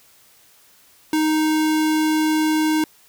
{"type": "tone", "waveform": "square", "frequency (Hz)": 311.1, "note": "D#4", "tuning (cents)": 0, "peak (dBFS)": -17, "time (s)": [1.13, 2.84], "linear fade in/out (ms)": 2, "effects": ["white hiss -53 dBFS RMS until 3.08 s"]}